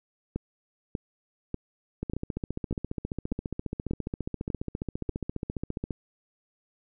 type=two click trains; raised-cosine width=3 ms; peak=-18 / -17 dBFS; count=58 / 9; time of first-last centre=2.03-5.908 / 0.36-5.094 s; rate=14.7 / 1.69 Hz; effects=none